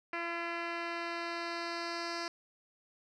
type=tone with low-pass filter sweep; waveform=10% pulse; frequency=339.8 Hz; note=F4; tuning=47 cents flat; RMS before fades=-38 dBFS; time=0.13-2.28 s; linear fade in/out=2 ms; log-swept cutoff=2600 to 5100 Hz; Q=2.4; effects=none